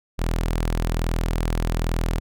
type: tone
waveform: sawtooth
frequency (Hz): 41.18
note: E1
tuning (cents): -1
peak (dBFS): -17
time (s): 0.18-2.2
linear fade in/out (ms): 20
effects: none